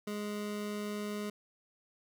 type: tone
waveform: 25% pulse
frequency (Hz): 208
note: G#3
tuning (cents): +3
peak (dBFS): -32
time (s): 0.07-1.3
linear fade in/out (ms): 5
effects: none